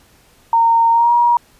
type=tone with pitch glide; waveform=sine; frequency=920 to 953 Hz; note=A#5 to A#5; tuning=-23 to +38 cents; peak=-9 dBFS; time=0.53-1.37 s; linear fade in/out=2 ms; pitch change=+61 cents; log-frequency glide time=0.91-1.13 s; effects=pink hiss -51 dBFS RMS until 1.59 s + resampled to 32000 Hz